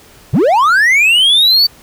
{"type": "linear sweep", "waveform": "triangle", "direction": "up", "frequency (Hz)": [93.2, 4600], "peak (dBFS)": -5, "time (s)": [0.33, 1.67], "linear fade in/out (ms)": 10, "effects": ["pink hiss -42 dBFS RMS until 1.82 s"]}